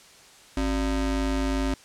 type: ring-modulated tone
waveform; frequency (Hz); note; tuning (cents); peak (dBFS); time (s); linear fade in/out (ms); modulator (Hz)
square; 160.3; E3; -48; -21; 0.57-1.74; 2; 109
effects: white hiss -51 dBFS RMS until 1.84 s + low-pass 8000 Hz 12 dB/octave